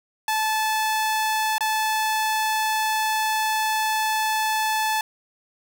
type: tone with dropouts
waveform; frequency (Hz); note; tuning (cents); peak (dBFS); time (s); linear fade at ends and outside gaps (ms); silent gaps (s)
sawtooth; 870; A5; -20; -17; 0.28-5.01; 2; 1.582-1.607
effects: none